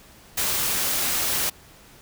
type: noise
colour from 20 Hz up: white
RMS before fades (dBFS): -24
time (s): 0.37-1.5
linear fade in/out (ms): 10
effects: pink hiss -50 dBFS RMS until 2.01 s